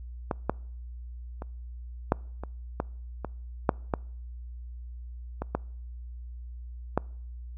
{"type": "clicks", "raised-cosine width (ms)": 1, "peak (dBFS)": [-13, -10, -23, -7, -22, -13, -18, -6, -11, -17, -12, -9], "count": 12, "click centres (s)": [0.312, 0.496, 1.421, 2.121, 2.436, 2.801, 3.247, 3.692, 3.938, 5.42, 5.55, 6.976], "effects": ["noise-tail reverb RT60 0.6 s tail -26 dB re dry", "added 60 Hz sine -38 dBFS peak until 7.57 s"]}